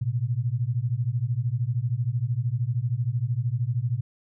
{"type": "beating tone pair", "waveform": "sine", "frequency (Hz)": [114.1, 127.1], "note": ["A#2", "C3"], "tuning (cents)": [-37, -50], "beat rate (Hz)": 13, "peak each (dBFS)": -26, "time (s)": [0.01, 4.01], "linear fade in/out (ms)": 10, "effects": []}